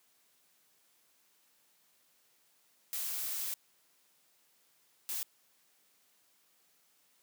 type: noise bursts at uneven times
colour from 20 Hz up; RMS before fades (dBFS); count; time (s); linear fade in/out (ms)
blue; -37; 2; 2.93-3.54 / 5.09-5.23; 0
effects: white hiss -70 dBFS RMS until 7.22 s + high-pass 150 Hz 12 dB/octave